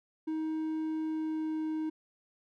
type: tone with pitch glide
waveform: triangle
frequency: 315.2 to 313.4 Hz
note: D#4 to D#4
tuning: +23 to +13 cents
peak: -29 dBFS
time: 0.27-1.9 s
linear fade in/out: 10 ms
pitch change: -10 cents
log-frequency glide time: 1-1.65 s
effects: none